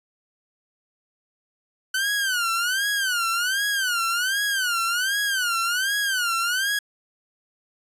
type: tone with vibrato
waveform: sawtooth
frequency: 1498 Hz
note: F#6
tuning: 21 cents sharp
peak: -18 dBFS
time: 1.94-6.79 s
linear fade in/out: 5 ms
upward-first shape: sine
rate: 1.3 Hz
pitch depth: 180 cents each way
effects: resampled to 32000 Hz